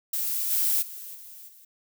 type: noise with level steps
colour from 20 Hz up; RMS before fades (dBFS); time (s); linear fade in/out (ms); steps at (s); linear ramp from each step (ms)
violet; -28 / -24 / -40 / -45 / -52; 0.13-1.65; 5; 0.5 / 0.81 / 1.14 / 1.47; 20
effects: none